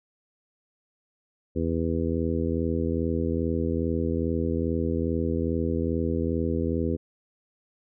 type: harmonic tone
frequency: 82.41 Hz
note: E2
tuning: in tune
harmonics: 1 / 2 / 3 / 4 / 5 / 6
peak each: -29 / -32 / -29 / -31 / -32 / -33 dBFS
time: 1.55-6.97 s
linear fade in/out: 20 ms
effects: none